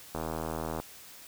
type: click train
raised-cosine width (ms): 1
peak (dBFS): -20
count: 53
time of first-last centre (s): 0.15-0.8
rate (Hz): 80
effects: white hiss -50 dBFS RMS until 1.27 s